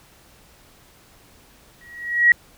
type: tone with exponential growth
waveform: sine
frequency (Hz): 1909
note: A#6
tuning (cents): +41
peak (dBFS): -7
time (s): 1.81-2.32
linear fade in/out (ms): 2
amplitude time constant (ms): 110
effects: pink hiss -52 dBFS RMS until 2.57 s

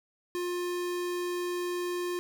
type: tone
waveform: square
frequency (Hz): 354.3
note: F4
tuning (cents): +25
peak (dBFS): -31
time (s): 0.35-2.19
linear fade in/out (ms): 0
effects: none

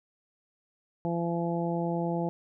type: harmonic tone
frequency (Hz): 170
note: F3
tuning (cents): -46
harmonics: 1 / 2 / 3 / 4 / 5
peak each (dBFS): -30 / -33 / -35 / -36 / -37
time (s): 1.05-2.29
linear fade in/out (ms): 0
effects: none

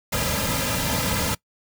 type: noise with comb filter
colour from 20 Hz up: pink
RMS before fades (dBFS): -24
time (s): 0.12-1.35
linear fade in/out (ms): 10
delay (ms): 2.7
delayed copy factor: -0.9
effects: noise-tail reverb RT60 0.1 s tail -22 dB re dry

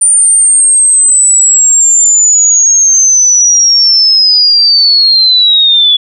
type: linear sweep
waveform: sine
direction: down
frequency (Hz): 9140 to 3402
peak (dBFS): -3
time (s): 0.01-5.97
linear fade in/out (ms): 10
effects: none

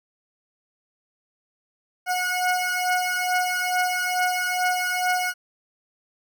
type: beating tone pair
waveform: 20% pulse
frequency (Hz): 727 / 729.3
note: F#5 / F#5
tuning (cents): -31 / -25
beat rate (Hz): 2.3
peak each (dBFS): -19 / -21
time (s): 2.06-5.34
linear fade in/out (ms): 50
effects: none

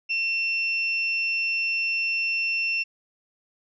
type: tone pair together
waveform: sine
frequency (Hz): 2700 / 5400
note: E7 / E8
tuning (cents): +41 / +41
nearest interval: octave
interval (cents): 1200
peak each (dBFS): -23 / -33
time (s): 0.09-2.84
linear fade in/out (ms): 20
effects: none

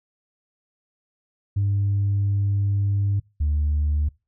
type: tone pair in turn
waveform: sine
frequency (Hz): 100 / 74.38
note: G2 / D2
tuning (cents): +35 / +23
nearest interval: perfect fourth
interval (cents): 512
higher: first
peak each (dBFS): -17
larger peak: neither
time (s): 1.56-3.2 / 3.4-4.09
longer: first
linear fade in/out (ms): 10
effects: noise-tail reverb RT60 0.3 s tail -25 dB re dry + tanh soft clip ceiling -16 dBFS

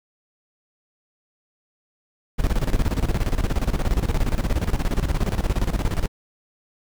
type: noise with tremolo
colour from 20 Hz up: brown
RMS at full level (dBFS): -19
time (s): 2.38-6.08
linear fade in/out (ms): 20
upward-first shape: square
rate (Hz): 17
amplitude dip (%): 75
effects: none

